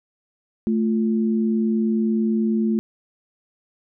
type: tone pair together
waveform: sine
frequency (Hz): 220 / 349.2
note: A3 / F4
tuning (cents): 0 / 0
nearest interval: minor sixth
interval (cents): 800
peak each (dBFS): -18 / -26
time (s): 0.67-2.79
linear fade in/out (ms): 0
effects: none